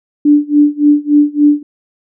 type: tone with tremolo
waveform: sine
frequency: 293.7 Hz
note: D4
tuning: in tune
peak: -3 dBFS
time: 0.25-1.63 s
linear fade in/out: 5 ms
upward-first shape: sine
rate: 3.5 Hz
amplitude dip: 95%
effects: none